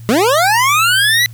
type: linear sweep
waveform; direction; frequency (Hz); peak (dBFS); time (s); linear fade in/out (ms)
25% pulse; up; 196 to 2000; -6; 0.09-1.26; 0
effects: added 115 Hz sine -30 dBFS peak until 1.33 s + white hiss -48 dBFS RMS until 1.33 s